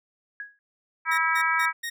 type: tone with exponential decay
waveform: sine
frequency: 1661.2 Hz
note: G#6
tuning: in tune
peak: -30 dBFS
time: 0.4-0.59 s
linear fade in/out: 1 ms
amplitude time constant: 41 ms
type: harmonic tone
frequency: 324.9 Hz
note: E4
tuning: 25 cents flat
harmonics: 3 / 4 / 5 / 6 / 7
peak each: -28 / -26 / -26 / -30 / -28 dBFS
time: 1.05-1.73 s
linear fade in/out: 50 ms
type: tone bursts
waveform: sawtooth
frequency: 1864.7 Hz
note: A#6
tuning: in tune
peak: -26 dBFS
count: 4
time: 1.11-1.9 s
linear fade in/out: 10 ms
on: 70 ms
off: 170 ms
effects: none